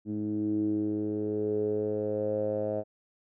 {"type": "tone with low-pass filter sweep", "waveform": "10% pulse", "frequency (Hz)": 105.7, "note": "G#2", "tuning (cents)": 31, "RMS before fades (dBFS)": -30, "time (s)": [0.05, 2.84], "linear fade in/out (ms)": 50, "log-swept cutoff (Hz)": [270, 610], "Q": 6.4, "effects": []}